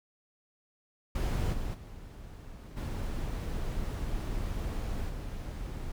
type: noise with level steps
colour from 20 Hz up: brown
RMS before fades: -29 / -35 / -45 / -34 / -38 dBFS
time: 1.15-5.92 s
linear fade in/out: 5 ms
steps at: 1.52 / 1.73 / 2.76 / 5.08 s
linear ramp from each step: 20 ms
effects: none